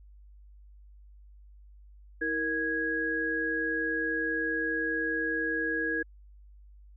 sine tone cluster, 321.9 / 466.6 / 1655 Hz, E4 / A#4 / G#6, -41 / +2 / -6 cents, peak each -34 / -35 / -29 dBFS, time 2.21-6.03 s, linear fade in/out 10 ms, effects added 50 Hz sine -50 dBFS peak until 6.96 s

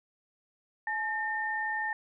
sine tone pair together, 855.6 / 1813 Hz, A5 / A#6, -49 / -49 cents, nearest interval octave + minor second, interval 1300 cents, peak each -34 / -31 dBFS, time 0.87-1.93 s, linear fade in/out 2 ms, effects none

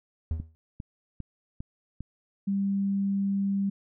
triangle tone with exponential decay, 80.2 Hz, E2, 47 cents flat, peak -21 dBFS, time 0.31-0.55 s, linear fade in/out 0 ms, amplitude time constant 52 ms
click train, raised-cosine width 5 ms, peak -24 dBFS, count 5, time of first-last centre 0.4-2.006 s, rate 2.49 Hz
sine tone, 197.5 Hz, G3, 13 cents sharp, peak -24 dBFS, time 2.47-3.7 s, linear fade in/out 10 ms
effects none

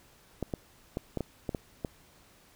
clicks, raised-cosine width 2 ms, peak -18 dBFS, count 8, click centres 0.427 / 0.538 / 0.971 / 1.173 / 1.207 / 1.492 / 1.548 / 1.848 s, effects pink hiss -60 dBFS RMS until 2.55 s

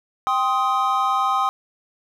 triangle chord, C minor, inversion second, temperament just, 784.9 / 1046.5 / 1255.8 Hz, G5 / C6 / Eb6, +2 / 0 / +16 cents, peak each -21 / -21 / -19 dBFS, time 0.27-1.49 s, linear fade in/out 0 ms, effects none

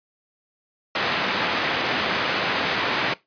white band-pass noise, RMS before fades -24 dBFS, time 0.95-3.14 s, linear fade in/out 5 ms, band 150 to 2600 Hz, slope 12 dB/octave, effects noise-tail reverb RT60 0.2 s tail -20 dB re dry + resampled to 11025 Hz

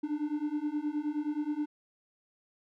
triangle beating tone pair, 293.1 / 302.6 Hz, D4 / D#4, -3 / -48 cents, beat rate 9.5 Hz, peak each -32 / -31 dBFS, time 0.03-1.66 s, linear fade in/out 10 ms, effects none

